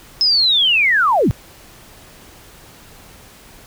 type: linear sweep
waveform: sine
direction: down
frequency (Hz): 5210 to 69.3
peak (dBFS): -11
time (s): 0.21-1.31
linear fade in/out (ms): 0
effects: pink hiss -43 dBFS RMS until 3.66 s